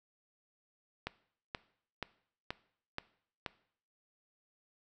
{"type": "click train", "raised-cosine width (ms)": 0.3, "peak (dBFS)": -20, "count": 6, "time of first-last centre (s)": [1.07, 3.462], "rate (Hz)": 2.09, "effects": ["noise-tail reverb RT60 0.6 s tail -19 dB re dry"]}